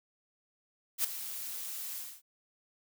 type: noise with ADSR envelope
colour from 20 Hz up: blue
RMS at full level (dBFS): -27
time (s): 0.98-2.22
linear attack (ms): 64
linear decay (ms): 3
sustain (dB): -13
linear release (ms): 250
effects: none